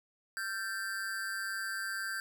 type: tone with amplitude modulation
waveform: square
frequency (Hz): 1568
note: G6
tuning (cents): 0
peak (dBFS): -32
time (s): 0.37-2.2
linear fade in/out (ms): 0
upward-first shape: sine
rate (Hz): 202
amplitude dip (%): 80
effects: none